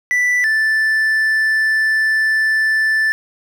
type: tone pair in turn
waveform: triangle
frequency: 1975.5 / 1760 Hz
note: B6 / A6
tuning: 0 / 0 cents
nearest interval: major second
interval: 200 cents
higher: first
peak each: -11 dBFS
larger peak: neither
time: 0.11-0.44 / 0.44-3.12 s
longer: second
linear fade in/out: 0 ms
effects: none